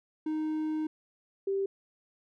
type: tone pair in turn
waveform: triangle / sine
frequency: 310.7 / 391.5 Hz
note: D#4 / G4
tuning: -2 / -2 cents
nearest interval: major third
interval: 400 cents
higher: second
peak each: -27 dBFS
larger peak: neither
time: 0.26-0.87 / 1.47-1.66 s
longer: first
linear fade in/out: 5 ms
effects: none